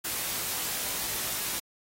white noise with comb filter, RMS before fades -32 dBFS, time 0.04-1.6 s, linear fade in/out 10 ms, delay 18 ms, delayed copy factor +0.8, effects AAC 48 kbps

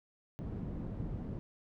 white low-pass noise, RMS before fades -40 dBFS, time 0.39-1.39 s, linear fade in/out 0 ms, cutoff 180 Hz, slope 12 dB/octave, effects none

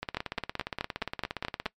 two click trains, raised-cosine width 0.3 ms, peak -16 / -13 dBFS, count 29 / 8, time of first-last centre 0.03-1.658 / 0.17-1.663 s, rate 17.2 / 4.69 Hz, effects noise-tail reverb RT60 0.1 s tail -20 dB re dry + MP3 96 kbps

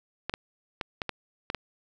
clicks, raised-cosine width 0.3 ms, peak -14 dBFS, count 7, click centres 0.296 / 0.339 / 0.812 / 1.018 / 1.093 / 1.501 / 1.547 s, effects none

